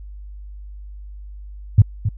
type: tone with echo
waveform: sine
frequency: 103.5 Hz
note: G#2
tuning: 5 cents flat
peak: -4 dBFS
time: 1.78-1.82 s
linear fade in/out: 5 ms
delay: 270 ms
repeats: 1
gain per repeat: -11 dB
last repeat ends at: 2.09 s
effects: added 50 Hz sine -33 dBFS peak until 2.17 s